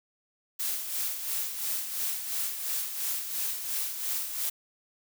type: noise with tremolo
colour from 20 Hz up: blue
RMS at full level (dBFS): -30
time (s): 0.59-4.5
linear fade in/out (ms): 10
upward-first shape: sine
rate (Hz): 2.9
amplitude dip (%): 55
effects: none